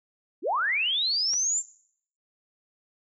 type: linear sweep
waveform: sine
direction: up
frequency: 246.9 to 7459 Hz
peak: -23 dBFS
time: 0.42-1.63 s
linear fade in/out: 50 ms
type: clicks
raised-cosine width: 0.3 ms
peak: -30 / -28 dBFS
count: 2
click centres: 1.333 / 1.339 s
effects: noise-tail reverb RT60 0.6 s tail -18 dB re dry